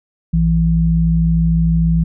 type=tone pair together; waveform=sine; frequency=58.27 / 164.81 Hz; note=A#1 / E3; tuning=0 / 0 cents; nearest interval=octave + tritone; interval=1800 cents; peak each=-16 / -12 dBFS; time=0.33-2.04 s; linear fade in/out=10 ms; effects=none